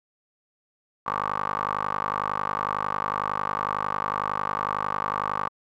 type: tone with band-pass filter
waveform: 15% pulse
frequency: 51 Hz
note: G#1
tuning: 31 cents flat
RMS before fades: -28 dBFS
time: 1.06-5.49 s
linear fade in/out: 10 ms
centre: 1100 Hz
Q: 6.4
effects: none